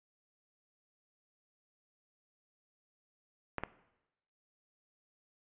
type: clicks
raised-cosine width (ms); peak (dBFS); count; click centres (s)
0.5; -19; 2; 3.583 / 3.636
effects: noise-tail reverb RT60 0.9 s tail -17 dB re dry + resampled to 8000 Hz